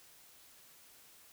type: silence
effects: white hiss -60 dBFS RMS until 1.32 s